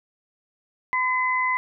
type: tone pair together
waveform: sine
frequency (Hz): 1016 / 2032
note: B5 / B6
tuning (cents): +49 / +49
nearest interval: octave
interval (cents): 1200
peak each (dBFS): -23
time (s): 0.93-1.57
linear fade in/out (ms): 0
effects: none